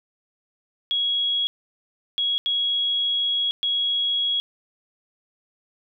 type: tone bursts at uneven times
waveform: sine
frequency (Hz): 3322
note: G#7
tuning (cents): 0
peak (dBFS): -20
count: 4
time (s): 0.91-1.47 / 2.18-2.38 / 2.46-3.51 / 3.63-4.4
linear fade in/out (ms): 0
effects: none